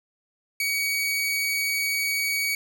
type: tone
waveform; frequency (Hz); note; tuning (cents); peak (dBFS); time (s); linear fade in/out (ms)
sawtooth; 2256; C#7; +30; -20; 0.6-2.55; 2
effects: none